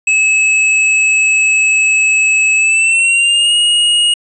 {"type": "tone with pitch glide", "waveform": "square", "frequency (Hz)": [2589, 2873], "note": ["E7", "F7"], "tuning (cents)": [-32, 48], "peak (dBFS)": -9, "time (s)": [0.07, 4.14], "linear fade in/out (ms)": 5, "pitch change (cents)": 180, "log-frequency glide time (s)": [2.56, 3.55], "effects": ["resampled to 22050 Hz"]}